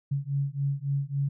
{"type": "beating tone pair", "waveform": "sine", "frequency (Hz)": [138.1, 141.7], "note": ["C#3", "C#3"], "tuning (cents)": [-6, 38], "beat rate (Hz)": 3.6, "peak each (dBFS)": -29, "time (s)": [0.11, 1.29], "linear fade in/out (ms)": 10, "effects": []}